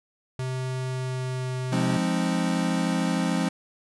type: tone with pitch glide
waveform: square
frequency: 129.2 to 128.23 Hz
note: C3 to C3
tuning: -21 to -35 cents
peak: -28 dBFS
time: 0.39-1.97 s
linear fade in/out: 2 ms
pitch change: -14 cents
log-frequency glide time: 0.87-1.59 s
type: chord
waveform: square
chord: F minor seventh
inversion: none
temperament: equal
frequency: 174.61 / 207.7 / 261.6 / 311.1 Hz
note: F3 / Ab3 / C4 / Eb4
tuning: 0 / 0 / 0 / 0 cents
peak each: -27 / -30 / -29 / -33 dBFS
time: 1.72-3.49 s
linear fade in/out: 5 ms
effects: resampled to 24000 Hz